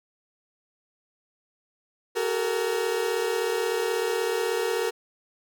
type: tone cluster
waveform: 40% pulse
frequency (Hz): 377.5 / 427.8 / 464.1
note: F#4 / A4 / A#4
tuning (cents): +35 / -49 / -8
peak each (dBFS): -29 / -30 / -26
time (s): 2.15-4.91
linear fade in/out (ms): 20
effects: none